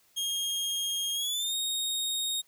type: tone with pitch glide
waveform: sawtooth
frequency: 3243 to 3725 Hz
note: G#7 to A#7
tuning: -42 to -2 cents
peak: -26 dBFS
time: 0.16-2.42 s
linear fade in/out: 20 ms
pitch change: +240 cents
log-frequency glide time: 1.14-1.55 s
effects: white hiss -65 dBFS RMS until 2.47 s